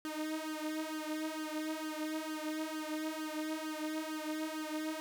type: tone with flanger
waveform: sawtooth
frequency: 311.1 Hz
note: D#4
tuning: in tune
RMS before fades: -39 dBFS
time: 0.05-5 s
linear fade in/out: 0 ms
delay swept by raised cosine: 0.63 to 3.83 ms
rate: 2.2 Hz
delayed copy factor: +0.85
effects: none